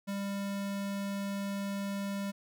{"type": "tone", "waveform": "square", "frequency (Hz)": 198.9, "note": "G3", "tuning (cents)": 25, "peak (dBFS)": -34, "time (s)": [0.07, 2.32], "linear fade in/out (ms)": 20, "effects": []}